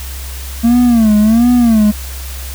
triangle tone with vibrato, 227.1 Hz, A#3, 45 cents flat, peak -4 dBFS, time 0.63-1.92 s, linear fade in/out 20 ms, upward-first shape sine, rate 1.4 Hz, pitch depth 140 cents each way, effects added 66 Hz sine -23 dBFS peak until 2.54 s + white hiss -30 dBFS RMS until 2.54 s

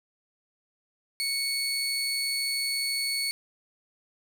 30% pulse tone pair together, 2217 / 4434 Hz, C#7 / C#8, 0 / 0 cents, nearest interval octave, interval 1200 cents, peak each -28 dBFS, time 1.2-3.31 s, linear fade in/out 0 ms, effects none

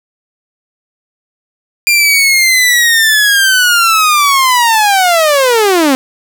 sawtooth linear sweep, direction down, 2400 to 254.8 Hz, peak -3 dBFS, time 1.87-5.95 s, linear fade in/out 0 ms, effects none

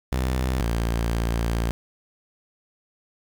sawtooth tone pair in turn, 63.8 / 57.34 Hz, C2 / A#1, -43 / -28 cents, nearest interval major second, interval 185 cents, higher first, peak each -18 dBFS, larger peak neither, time 0.12-0.6 / 0.6-1.71 s, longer second, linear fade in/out 0 ms, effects 8-bit

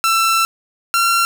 sawtooth tone pair in turn, 1338 / 1367.7 Hz, E6 / F6, +25 / -37 cents, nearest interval unison, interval 38 cents, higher second, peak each -9 dBFS, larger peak neither, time 0.04-0.45 / 0.94-1.25 s, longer first, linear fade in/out 0 ms, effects none

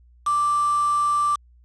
sine tone with quantisation, 1174 Hz, D6, 1 cent flat, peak -18 dBFS, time 0.26-1.36 s, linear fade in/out 10 ms, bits 5, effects added 60 Hz sine -50 dBFS peak until 1.64 s + resampled to 22050 Hz

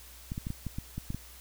clicks, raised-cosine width 5 ms, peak -22 dBFS, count 9, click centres 0.319 / 0.379 / 0.469 / 0.504 / 0.667 / 0.785 / 0.98 / 1.104 / 1.146 s, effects added 60 Hz sine -52 dBFS peak until 1.4 s + white hiss -52 dBFS RMS until 1.4 s

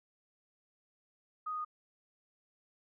sine tone with pitch steps, 1248 / 1240.1 / 1232.2 Hz, D#6 / D#6 / D#6, +5 / -6 / -17 cents, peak -35 dBFS, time 1.46-1.649 s, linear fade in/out 10 ms, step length 63 ms, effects none

